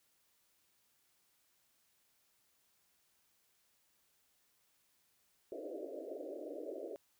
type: band-pass noise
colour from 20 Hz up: white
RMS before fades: -45 dBFS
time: 5.52-6.96 s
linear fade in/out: 0 ms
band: 280 to 640 Hz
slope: 96 dB/octave
effects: white hiss -75 dBFS RMS until 7.19 s